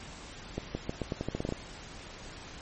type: accelerating click train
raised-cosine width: 2 ms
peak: -18 dBFS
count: 12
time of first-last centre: 0.58-1.524 s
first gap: 170 ms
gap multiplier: 0.85
effects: pink hiss -46 dBFS RMS until 2.61 s + MP3 32 kbps